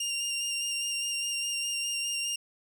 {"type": "tone with vibrato", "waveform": "20% pulse", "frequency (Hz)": 2794, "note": "F7", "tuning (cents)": 0, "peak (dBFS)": -24, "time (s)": [0, 2.36], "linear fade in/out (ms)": 5, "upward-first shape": "square", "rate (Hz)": 4.9, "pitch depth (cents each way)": 13, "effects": []}